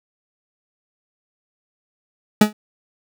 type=tone with exponential decay; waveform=40% pulse; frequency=211.7 Hz; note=G#3; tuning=33 cents sharp; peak=-5 dBFS; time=2.41-2.53 s; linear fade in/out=5 ms; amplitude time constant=25 ms; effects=none